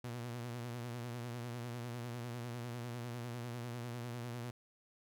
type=tone with vibrato; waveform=sawtooth; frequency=120 Hz; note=B2; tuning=49 cents flat; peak=-37 dBFS; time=0.04-4.51 s; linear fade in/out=5 ms; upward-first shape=triangle; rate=10 Hz; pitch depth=67 cents each way; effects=none